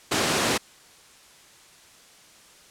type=high-pass noise; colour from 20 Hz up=pink; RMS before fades=-23 dBFS; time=0.11-0.58 s; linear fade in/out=10 ms; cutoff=180 Hz; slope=12 dB/octave; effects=white hiss -52 dBFS RMS until 2.7 s + low-pass 9000 Hz 12 dB/octave

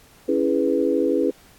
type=chord; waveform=sine; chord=C# minor seventh; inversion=none; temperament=equal; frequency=277.2 / 329.6 / 415.3 / 493.9 Hz; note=C#4 / E4 / G#4 / B4; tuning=0 / 0 / 0 / 0 cents; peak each=-23 dBFS; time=0.28-1.31 s; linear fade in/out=10 ms; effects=pink hiss -52 dBFS RMS until 1.58 s + AAC 64 kbps

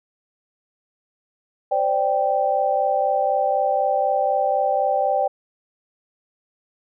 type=chord; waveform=sine; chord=C suspended second; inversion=none; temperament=equal; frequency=523.3 / 587.3 / 784 Hz; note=C5 / D5 / G5; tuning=0 / 0 / 0 cents; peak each=-24 / -22 / -20 dBFS; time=1.71-5.28 s; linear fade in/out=10 ms; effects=none

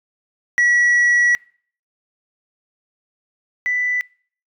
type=tone pair in turn; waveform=sine; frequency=1933 / 1985 Hz; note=B6 / B6; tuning=-38 / +8 cents; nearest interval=unison; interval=46 cents; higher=second; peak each=-9 / -16 dBFS; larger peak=first; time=0.58-1.35 / 3.66-4.01 s; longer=first; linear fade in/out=0 ms; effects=noise-tail reverb RT60 0.5 s tail -26 dB re dry + tanh soft clip ceiling -11 dBFS

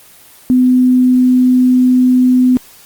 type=tone; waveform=sine; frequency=252.7 Hz; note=B3; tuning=40 cents sharp; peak=-6 dBFS; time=0.5-2.57 s; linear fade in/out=0 ms; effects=white hiss -41 dBFS RMS until 2.85 s + Opus 24 kbps

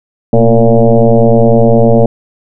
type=tone with frequency modulation; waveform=sine; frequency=227.1 Hz; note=A#3; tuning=45 cents flat; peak=-3 dBFS; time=0.33-2.06 s; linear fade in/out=2 ms; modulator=116 Hz; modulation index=3.6; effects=none

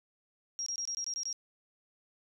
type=tone bursts; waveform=sine; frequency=5620 Hz; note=F8; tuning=10 cents sharp; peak=-33 dBFS; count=8; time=0.59-1.328 s; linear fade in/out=0 ms; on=73 ms; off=22 ms; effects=none

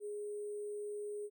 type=tone with sample-and-hold; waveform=sine; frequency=415.3 Hz; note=G#4; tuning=in tune; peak=-39 dBFS; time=0-1.3 s; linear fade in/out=50 ms; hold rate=8820 Hz; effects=none

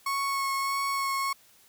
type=tone with vibrato; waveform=35% pulse; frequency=1100 Hz; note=C#6; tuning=14 cents flat; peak=-25 dBFS; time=0.06-1.33 s; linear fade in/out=5 ms; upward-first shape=sine; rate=1.6 Hz; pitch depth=13 cents each way; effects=white hiss -59 dBFS RMS until 1.68 s

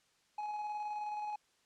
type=tone with tremolo; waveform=triangle; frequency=840 Hz; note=G#5; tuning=19 cents sharp; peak=-34 dBFS; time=0.38-1.36 s; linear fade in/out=5 ms; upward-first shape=square; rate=19 Hz; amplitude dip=25%; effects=white hiss -72 dBFS RMS until 1.65 s + low-pass 7000 Hz 12 dB/octave

